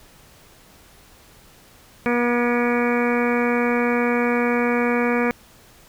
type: harmonic tone with a mistuned harmonic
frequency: 240.6 Hz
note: B3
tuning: 45 cents flat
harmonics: 1 / 2 / 3 / 4 / 5 / 6 / 7 / 8 / 9 / 10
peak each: -21 / -22 / -30 / -30 / -30 / -32 / -30 / -34 / -29 / -34 dBFS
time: 2.06-5.31 s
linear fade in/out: 0 ms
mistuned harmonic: 9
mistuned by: +62 cents
effects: pink hiss -50 dBFS RMS until 5.88 s